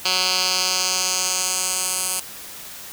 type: tone with band-pass filter sweep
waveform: 10% pulse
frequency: 184.8 Hz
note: F#3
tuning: 2 cents flat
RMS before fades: -22 dBFS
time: 0.05-2.2 s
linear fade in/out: 5 ms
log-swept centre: 4200 to 9500 Hz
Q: 2
effects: white hiss -37 dBFS RMS until 2.92 s

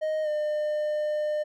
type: tone with pitch glide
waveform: triangle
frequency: 622.3 to 603.2 Hz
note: D#5 to D5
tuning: 0 to +46 cents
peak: -23 dBFS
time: 0.01-1.44 s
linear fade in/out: 20 ms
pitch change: -54 cents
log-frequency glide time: 0.23-0.28 s
effects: none

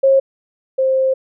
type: tone pair in turn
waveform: sine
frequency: 540 / 527.1 Hz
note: C#5 / C5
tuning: -45 / +13 cents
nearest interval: unison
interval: 42 cents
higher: first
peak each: -8 / -12 dBFS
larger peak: first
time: 0.03-0.2 / 0.78-1.14 s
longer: second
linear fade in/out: 10 ms
effects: none

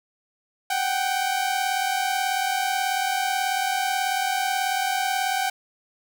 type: tone pair together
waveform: sawtooth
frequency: 745.7 / 784 Hz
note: F#5 / G5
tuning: +13 / 0 cents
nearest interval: minor second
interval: 87 cents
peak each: -22 / -21 dBFS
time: 0.7-5.5 s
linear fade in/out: 5 ms
effects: none

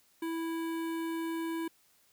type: tone with notch filter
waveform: square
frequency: 329 Hz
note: E4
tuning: 3 cents flat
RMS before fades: -35 dBFS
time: 0.22-1.68 s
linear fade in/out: 5 ms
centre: 5500 Hz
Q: 0.82
effects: white hiss -67 dBFS RMS until 2.12 s

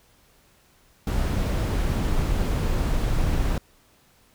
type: noise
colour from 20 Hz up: brown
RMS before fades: -23 dBFS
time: 1.07-3.58 s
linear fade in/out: 2 ms
effects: pink hiss -59 dBFS RMS until 4.34 s

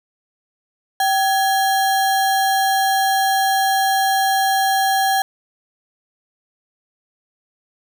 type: tone with sample-and-hold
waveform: sine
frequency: 775 Hz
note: G5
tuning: 20 cents flat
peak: -14 dBFS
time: 1-5.22 s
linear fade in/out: 2 ms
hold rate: 2450 Hz
effects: none

